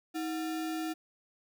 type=tone with sample-and-hold; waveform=sine; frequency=318.5 Hz; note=D#4; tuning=41 cents sharp; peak=-32 dBFS; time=0.14-0.94 s; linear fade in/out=20 ms; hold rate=1050 Hz; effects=none